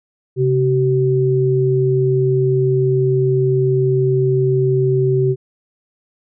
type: tone pair together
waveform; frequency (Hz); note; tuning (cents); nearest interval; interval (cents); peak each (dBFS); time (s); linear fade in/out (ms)
sine; 133.5 / 380.6; C3 / F#4; +35 / +49; octave + tritone; 1814; -15; 0.36-5.36; 50
effects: none